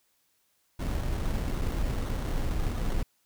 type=noise with sample-and-hold; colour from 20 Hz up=brown; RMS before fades=-29 dBFS; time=0.79-3.03 s; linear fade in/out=5 ms; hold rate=2450 Hz; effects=white hiss -71 dBFS RMS until 3.25 s